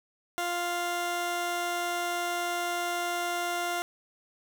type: tone pair together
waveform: 15% pulse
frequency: 349.2 / 698.4 Hz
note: F4 / F5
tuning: 0 / 0 cents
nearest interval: octave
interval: 1200 cents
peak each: -27 dBFS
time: 0.38-3.82 s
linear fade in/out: 0 ms
effects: 10-bit